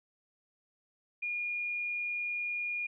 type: tone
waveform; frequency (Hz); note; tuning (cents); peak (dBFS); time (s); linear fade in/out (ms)
sine; 2430; D#7; -42; -32; 1.22-2.87; 10
effects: none